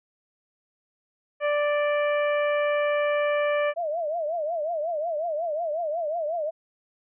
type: harmonic tone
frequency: 587.3 Hz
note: D5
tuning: in tune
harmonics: 1 / 2 / 3 / 4 / 5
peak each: -22 / -31 / -32 / -34 / -42 dBFS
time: 1.4-3.74 s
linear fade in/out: 50 ms
type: tone with vibrato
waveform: sine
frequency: 642 Hz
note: E5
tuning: 46 cents flat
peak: -25 dBFS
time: 3.76-6.51 s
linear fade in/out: 20 ms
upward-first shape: triangle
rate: 5.5 Hz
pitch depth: 180 cents each way
effects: none